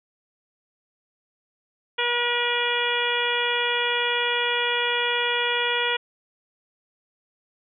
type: harmonic tone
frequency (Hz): 480.6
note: B4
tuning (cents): -47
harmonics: 1 / 2 / 3 / 4 / 5 / 6 / 7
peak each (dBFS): -29 / -29 / -29 / -29 / -29 / -29 / -29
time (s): 1.98-5.97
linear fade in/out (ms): 10
effects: none